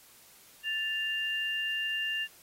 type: tone pair together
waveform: sine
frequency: 1760 / 2794 Hz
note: A6 / F7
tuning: 0 / 0 cents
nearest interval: minor sixth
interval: 800 cents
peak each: -34 / -31 dBFS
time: 0.63-2.28 s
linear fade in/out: 50 ms
effects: white hiss -57 dBFS RMS until 2.42 s + AAC 48 kbps